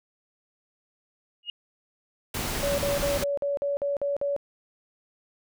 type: tone with exponential growth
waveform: sine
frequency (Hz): 2862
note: F7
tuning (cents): +42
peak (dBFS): -26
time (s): 1.43-1.5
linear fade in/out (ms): 2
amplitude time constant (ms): 15
type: noise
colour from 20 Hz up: pink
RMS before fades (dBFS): -30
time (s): 2.34-3.24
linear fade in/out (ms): 5
type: tone bursts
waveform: sine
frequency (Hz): 567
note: C#5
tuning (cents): +39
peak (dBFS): -24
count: 9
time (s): 2.63-4.364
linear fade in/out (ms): 0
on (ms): 150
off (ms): 48
effects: none